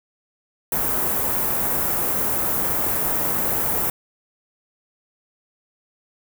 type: band-stop noise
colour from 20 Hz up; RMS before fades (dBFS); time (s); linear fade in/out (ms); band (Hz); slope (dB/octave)
white; -22; 0.72-3.9; 2; 1100 to 16000; 12
effects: none